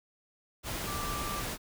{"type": "tone in noise", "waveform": "sine", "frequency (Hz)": 1174.7, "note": "D6", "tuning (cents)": 0, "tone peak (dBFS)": -37, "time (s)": [0.85, 1.44], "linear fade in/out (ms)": 50, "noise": "pink", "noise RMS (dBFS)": -36, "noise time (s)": [0.63, 1.58], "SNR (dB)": -4, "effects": []}